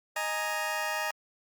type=chord; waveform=20% pulse; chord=D# suspended fourth; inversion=none; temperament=just; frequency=622.3 / 829.7 / 933.4 Hz; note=D#5 / G#5 / A#5; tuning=0 / -2 / +2 cents; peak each=-30 dBFS; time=0.16-1.11 s; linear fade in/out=5 ms; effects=Opus 48 kbps